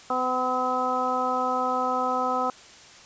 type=harmonic tone with a mistuned harmonic; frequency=253.5 Hz; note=B3; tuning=45 cents sharp; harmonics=1 / 2 / 3 / 4 / 5; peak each=-33 / -30 / -28 / -30 / -27 dBFS; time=0.1-2.5 s; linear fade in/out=2 ms; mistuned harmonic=5; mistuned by=+20 cents; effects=white hiss -48 dBFS RMS until 3.05 s + resampled to 16000 Hz